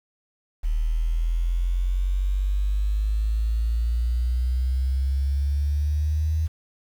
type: exponential sweep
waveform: sine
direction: up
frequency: 38.52 to 79.7 Hz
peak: -20 dBFS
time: 0.63-6.48 s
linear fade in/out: 20 ms
effects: 8-bit